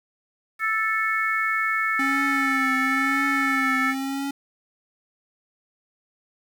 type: harmonic tone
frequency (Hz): 440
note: A4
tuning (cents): 0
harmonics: 3 / 4 / 5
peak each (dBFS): -25 / -25 / -26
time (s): 0.59-3.95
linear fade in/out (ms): 50
type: tone with vibrato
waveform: square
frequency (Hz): 270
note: C#4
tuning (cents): -45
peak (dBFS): -26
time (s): 1.99-4.31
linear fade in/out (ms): 5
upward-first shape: triangle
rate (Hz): 0.98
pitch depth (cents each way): 56
effects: 8-bit